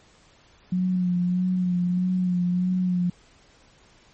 sine tone with vibrato, 180.5 Hz, F#3, 43 cents flat, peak -20 dBFS, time 0.72-3.1 s, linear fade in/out 5 ms, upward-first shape sine, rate 1.6 Hz, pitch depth 33 cents each way, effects pink hiss -56 dBFS RMS until 4.13 s + MP3 32 kbps

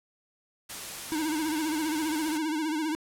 white noise, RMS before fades -38 dBFS, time 0.69-2.38 s, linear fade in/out 10 ms
square tone with vibrato, 311.1 Hz, D#4, in tune, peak -28 dBFS, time 1.12-2.95 s, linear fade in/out 0 ms, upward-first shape sine, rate 15 Hz, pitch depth 80 cents each way
effects low-pass 12000 Hz 12 dB/octave

